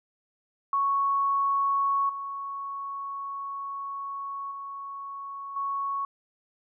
sine tone with level steps, 1108.7 Hz, C#6, in tune, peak -22 / -32 / -35 / -27 dBFS, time 0.73-6.05 s, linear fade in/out 2 ms, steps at 2.09 / 4.51 / 5.56 s, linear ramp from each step 5 ms, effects none

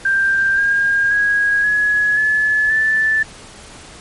sine tone with pitch steps, 1583 / 1616.3 / 1650.2 / 1684.9 / 1720.3 / 1756.4 Hz, G6 / G#6 / G#6 / G#6 / A6 / A6, +17 / -47 / -12 / +25 / -39 / -4 cents, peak -12 dBFS, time 0.05-3.23 s, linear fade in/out 5 ms, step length 530 ms, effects pink hiss -38 dBFS RMS until 4 s + MP3 48 kbps

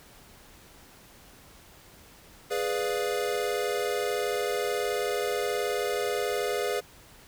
square chord, G# diminished seventh, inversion none, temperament equal, 415.3 / 493.9 / 587.3 / 698.5 Hz, G#4 / B4 / D5 / F5, 0 / 0 / 0 / 0 cents, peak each -31 / -32 / -36 / -36 dBFS, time 2.5-6.81 s, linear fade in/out 20 ms, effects pink hiss -53 dBFS RMS until 7.27 s

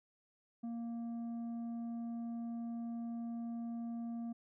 triangle tone with tanh clipping, 232.9 Hz, A#3, 1 cent flat, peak -40 dBFS, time 0.63-4.33 s, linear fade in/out 10 ms, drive 10 dB, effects none

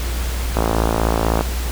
click train, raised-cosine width 1 ms, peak -3 dBFS, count 48, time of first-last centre 0.57-1.409 s, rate 56 Hz, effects added 60 Hz sine -20 dBFS peak until 1.71 s + pink hiss -29 dBFS RMS until 1.71 s

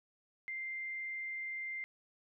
sine tone, 2093 Hz, C7, in tune, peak -38 dBFS, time 0.48-1.84 s, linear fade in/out 0 ms, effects none

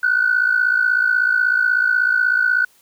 sine tone pair together, 1457.7 / 1514 Hz, F#6 / F#6, -26 / +39 cents, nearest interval minor second, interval 65 cents, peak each -16 dBFS, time 0.03-2.65 s, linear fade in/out 5 ms, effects tanh soft clip ceiling -7 dBFS + white hiss -55 dBFS RMS until 2.81 s

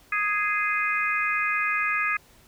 harmonic tone, 415.3 Hz, G#4, in tune, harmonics 3 / 4 / 5 / 6, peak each -28 / -28 / -28 / -28 dBFS, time 0.12-2.17 s, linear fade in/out 5 ms, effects pink hiss -56 dBFS RMS until 2.47 s

